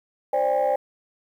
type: chord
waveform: sine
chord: C suspended second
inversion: none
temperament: equal with one note detuned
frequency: 523.3 / 587.3 / 803.2 Hz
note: C5 / D5 / G5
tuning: 0 / 0 / +42 cents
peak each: -22 dBFS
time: 0.33-0.76 s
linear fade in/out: 5 ms
effects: tanh soft clip ceiling -14 dBFS + 9-bit